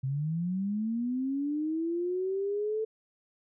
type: linear sweep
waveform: sine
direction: up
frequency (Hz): 128.8 to 442.6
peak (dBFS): -28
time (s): 0.03-2.85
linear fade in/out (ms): 10
effects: none